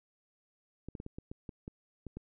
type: clicks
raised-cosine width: 3 ms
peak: -29 dBFS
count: 10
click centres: 0.886 / 0.952 / 1.001 / 1.064 / 1.185 / 1.315 / 1.492 / 1.679 / 2.067 / 2.17 s
effects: none

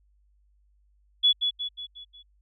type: tone with echo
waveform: sine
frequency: 3401 Hz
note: G#7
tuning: 40 cents sharp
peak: -16 dBFS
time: 1.23-1.33 s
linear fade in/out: 20 ms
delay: 180 ms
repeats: 5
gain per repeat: -6 dB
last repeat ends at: 2.23 s
effects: added 50 Hz sine -61 dBFS peak until 2.41 s

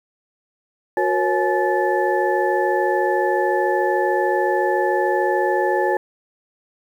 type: tone cluster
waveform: sine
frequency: 364.2 / 471.3 / 545 / 850 / 1750 Hz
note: F#4 / A#4 / C#5 / G#5 / A6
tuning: -27 / +19 / -29 / +40 / -10 cents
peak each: -21 / -25 / -23 / -21 / -26 dBFS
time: 0.97-5.97 s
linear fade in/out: 2 ms
effects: 8-bit

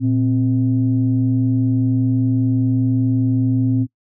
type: tone pair together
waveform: sine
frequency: 116.53 / 261.6 Hz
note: A#2 / C4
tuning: 0 / 0 cents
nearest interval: octave + major second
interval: 1400 cents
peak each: -16 dBFS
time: 0-3.87 s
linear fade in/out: 50 ms
effects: noise-tail reverb RT60 0.1 s tail -22 dB re dry + tanh soft clip ceiling -7 dBFS

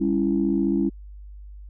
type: chord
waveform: sine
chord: C# diminished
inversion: second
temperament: just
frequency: 199.57 / 277.2 / 332.6 Hz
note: G3 / C#4 / E4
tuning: +31 / 0 / +16 cents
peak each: -23 dBFS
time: 0-0.9 s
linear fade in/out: 20 ms
effects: tanh soft clip ceiling -10 dBFS + added 50 Hz sine -38 dBFS peak until 1.69 s

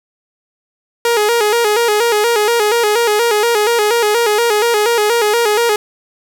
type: tone with vibrato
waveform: sawtooth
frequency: 444.4 Hz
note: A4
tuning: 17 cents sharp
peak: -7 dBFS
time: 1.05-5.76 s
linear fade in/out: 2 ms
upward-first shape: square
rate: 4.2 Hz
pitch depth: 99 cents each way
effects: none

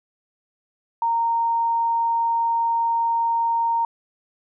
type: tone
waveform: sine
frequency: 925 Hz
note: A#5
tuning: 14 cents flat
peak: -18 dBFS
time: 1.02-3.85 s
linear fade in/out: 2 ms
effects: none

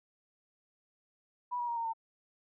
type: tone with pitch steps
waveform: sine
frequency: 980 / 960.4 / 941.2 / 922.3 / 903.9 Hz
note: B5 / B5 / A#5 / A#5 / A5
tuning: -14 / -49 / +16 / -19 / +46 cents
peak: -32 dBFS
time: 1.51-1.935 s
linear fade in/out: 20 ms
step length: 85 ms
effects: none

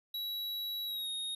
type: tone with pitch glide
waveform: square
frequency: 3900 to 3732 Hz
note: B7 to A#7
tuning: -23 to +1 cents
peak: -36 dBFS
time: 0.14-1.35 s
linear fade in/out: 5 ms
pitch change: -76 cents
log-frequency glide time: 0.85-1.09 s
effects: none

